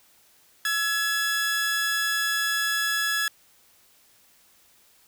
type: tone pair together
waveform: sawtooth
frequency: 1330 / 1689.9 Hz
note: E6 / G#6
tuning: +15 / +30 cents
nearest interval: major third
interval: 415 cents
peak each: -29 / -20 dBFS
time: 0.65-3.28 s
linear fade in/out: 2 ms
effects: white hiss -59 dBFS RMS until 5.07 s